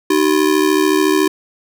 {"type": "ring-modulated tone", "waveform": "square", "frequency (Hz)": 345.2, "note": "F4", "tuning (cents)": -20, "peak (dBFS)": -9, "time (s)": [0.1, 1.28], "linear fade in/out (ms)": 5, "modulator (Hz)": 36.9, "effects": []}